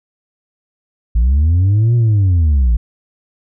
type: linear two-way sweep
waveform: sine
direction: up then down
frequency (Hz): 53 to 120.8 to 53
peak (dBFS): -6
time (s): 1.15-2.77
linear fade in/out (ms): 10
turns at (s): 1.95
effects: tanh soft clip ceiling -8 dBFS